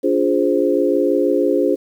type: chord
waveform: sine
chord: D half-diminished seventh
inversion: none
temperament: equal with one note detuned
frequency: 288.5 / 349.2 / 415.3 / 523.3 Hz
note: D4 / F4 / Ab4 / C5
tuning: -31 / 0 / 0 / 0 cents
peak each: -19 dBFS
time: 0.03-1.76 s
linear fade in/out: 20 ms
effects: 8-bit